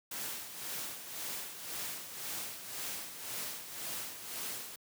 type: noise with tremolo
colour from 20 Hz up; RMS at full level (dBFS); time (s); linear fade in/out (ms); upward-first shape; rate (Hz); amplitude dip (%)
white; -39; 0.11-4.76; 5; sine; 1.9; 60
effects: high-pass 100 Hz 12 dB/octave